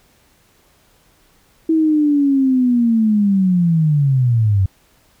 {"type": "linear sweep", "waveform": "sine", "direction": "down", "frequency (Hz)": [324.8, 92.5], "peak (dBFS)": -11, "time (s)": [1.69, 4.66], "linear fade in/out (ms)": 5, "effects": ["pink hiss -55 dBFS RMS until 5.2 s"]}